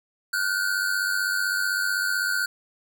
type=tone pair together; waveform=square; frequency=1433.2 / 1529 Hz; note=F6 / G6; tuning=+44 / -44 cents; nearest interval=minor second; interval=112 cents; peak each=-27 / -26 dBFS; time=0.33-2.46 s; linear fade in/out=5 ms; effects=none